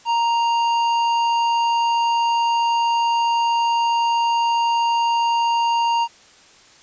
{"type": "tone with tanh clipping", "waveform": "triangle", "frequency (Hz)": 932.3, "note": "A#5", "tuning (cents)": 0, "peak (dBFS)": -18, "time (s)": [0.05, 6.08], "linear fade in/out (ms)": 50, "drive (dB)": 16, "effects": ["white hiss -49 dBFS RMS until 6.82 s", "resampled to 16000 Hz"]}